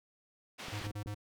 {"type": "band-pass noise", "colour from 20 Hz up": "white", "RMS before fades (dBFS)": -45, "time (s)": [0.58, 0.88], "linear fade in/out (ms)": 20, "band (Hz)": [140, 3400], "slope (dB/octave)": 12}
{"type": "clicks", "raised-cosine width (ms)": 3, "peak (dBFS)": -33, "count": 5, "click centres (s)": [0.684, 0.815, 0.868, 0.909, 1.061]}
{"type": "tone bursts", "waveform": "square", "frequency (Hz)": 103.83, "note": "G#2", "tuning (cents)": 0, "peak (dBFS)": -38, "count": 4, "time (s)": [0.72, 1.147], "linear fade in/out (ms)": 10, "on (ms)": 82, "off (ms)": 33}
{"effects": []}